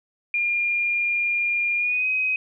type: tone with pitch glide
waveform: sine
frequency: 2409 to 2523 Hz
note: D7 to D#7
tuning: +43 to +23 cents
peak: -20 dBFS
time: 0.34-2.36 s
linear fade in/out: 2 ms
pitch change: +80 cents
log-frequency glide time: 1.77-2.07 s
effects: none